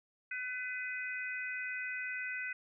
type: harmonic tone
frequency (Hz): 502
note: B4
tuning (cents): +28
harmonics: 3 / 4 / 5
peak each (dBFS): -40 / -41 / -42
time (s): 0.31-2.53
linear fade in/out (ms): 5
effects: none